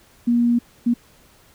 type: tone bursts at uneven times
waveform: sine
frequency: 238 Hz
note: A#3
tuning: 36 cents sharp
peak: -14 dBFS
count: 2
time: 0.27-0.59 / 0.86-0.94 s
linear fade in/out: 10 ms
effects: pink hiss -53 dBFS RMS until 1.54 s